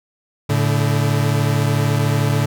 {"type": "tone pair together", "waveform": "40% pulse", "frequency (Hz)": [110, 143.6], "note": ["A2", "D3"], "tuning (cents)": [0, -39], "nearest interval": "perfect fourth", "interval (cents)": 461, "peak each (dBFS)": -17, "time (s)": [0.49, 2.46], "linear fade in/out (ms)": 10, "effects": []}